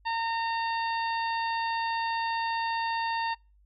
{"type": "harmonic tone", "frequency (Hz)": 915, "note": "A#5", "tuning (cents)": -32, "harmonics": [1, 2, 3, 4, 5], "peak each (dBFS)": [-28, -35, -39, -43, -42], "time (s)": [0.05, 3.35], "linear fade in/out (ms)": 20, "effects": ["noise-tail reverb RT60 0.3 s tail -26 dB re dry", "added 50 Hz sine -58 dBFS peak until 3.65 s"]}